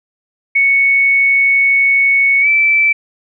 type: tone with pitch glide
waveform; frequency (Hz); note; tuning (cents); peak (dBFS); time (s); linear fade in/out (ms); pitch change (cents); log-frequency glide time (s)
sine; 2217 to 2323; C#7 to D7; 0 to -20; -8; 0.55-2.93; 10; +80; 2.41-2.48
effects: none